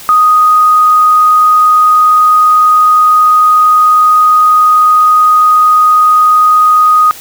sine tone, 1244.5 Hz, D#6, in tune, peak -3 dBFS, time 0.09-7.11 s, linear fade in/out 0 ms, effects white hiss -30 dBFS RMS until 7.2 s

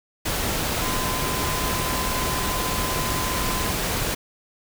sine tone in noise, 1023 Hz, C6, 39 cents flat, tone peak -30 dBFS, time 0.81-3.71 s, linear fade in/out 10 ms, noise pink, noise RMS -25 dBFS, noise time 0.25-4.15 s, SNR -8 dB, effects none

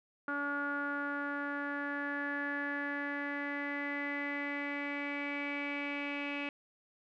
sawtooth tone with low-pass filter sweep, 286 Hz, D4, 46 cents flat, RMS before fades -37 dBFS, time 0.28-6.49 s, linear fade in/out 2 ms, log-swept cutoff 1400 to 2500 Hz, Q 8.7, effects none

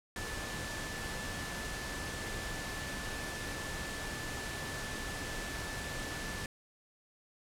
sine tone in noise, 1748 Hz, A6, 12 cents flat, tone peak -44 dBFS, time 0.16-6.46 s, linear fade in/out 2 ms, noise pink, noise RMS -40 dBFS, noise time 0.16-6.46 s, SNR -7 dB, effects low-pass 10000 Hz 12 dB/octave

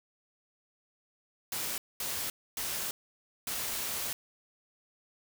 white noise bursts at uneven times, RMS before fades -35 dBFS, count 4, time 1.52-1.78 / 2-2.3 / 2.57-2.91 / 3.47-4.13 s, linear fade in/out 2 ms, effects none

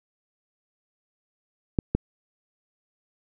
clicks, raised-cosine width 3 ms, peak -8 dBFS, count 2, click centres 1.788 / 1.95 s, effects none

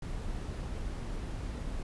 brown noise, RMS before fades -37 dBFS, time 0.02-1.83 s, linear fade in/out 5 ms, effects resampled to 24000 Hz

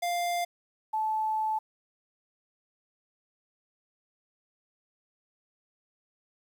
square / sine tone pair in turn, 698.5 / 870.2 Hz, F5 / A5, 0 / -19 cents, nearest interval major third, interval 381 cents, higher second, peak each -28 / -26 dBFS, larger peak second, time 0.02-0.45 / 0.93-1.59 s, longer second, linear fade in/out 10 ms, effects 10-bit

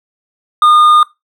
triangle tone with hard clipping, 1219 Hz, D#6, 36 cents flat, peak -6 dBFS, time 0.62-1.03 s, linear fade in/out 2 ms, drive 8 dB, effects noise-tail reverb RT60 0.2 s tail -19 dB re dry

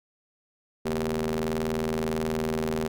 sawtooth ring-modulated tone, 80.2 Hz, E2, 47 cents flat, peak -19 dBFS, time 0.85-2.88 s, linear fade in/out 10 ms, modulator 310 Hz, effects none

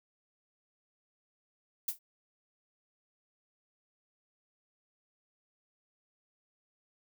violet noise with exponential decay, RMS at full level -27 dBFS, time 1.88-1.99 s, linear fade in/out 5 ms, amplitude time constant 22 ms, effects none

